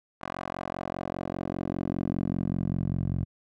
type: tone with band-pass filter sweep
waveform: 10% pulse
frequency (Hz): 45.05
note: F#1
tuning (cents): -45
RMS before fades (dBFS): -31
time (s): 0.21-3.25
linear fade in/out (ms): 10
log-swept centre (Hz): 1100 to 110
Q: 1.2
effects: none